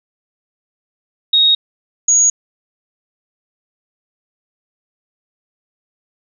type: tone pair in turn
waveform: sine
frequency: 3754 / 6689 Hz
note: A#7 / G#8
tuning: +11 / +11 cents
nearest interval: minor seventh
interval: 1000 cents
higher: second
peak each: -8 dBFS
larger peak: neither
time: 1.33-1.55 / 2.08-2.3 s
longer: neither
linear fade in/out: 5 ms
effects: none